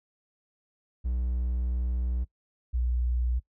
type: tone pair in turn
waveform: triangle / sine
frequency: 61.3 / 60.81 Hz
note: B1 / B1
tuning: -12 / -26 cents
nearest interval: unison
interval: 14 cents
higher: first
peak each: -24 dBFS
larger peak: neither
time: 1.04-2.25 / 2.73-3.4 s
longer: first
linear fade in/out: 20 ms
effects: noise-tail reverb RT60 0.1 s tail -21 dB re dry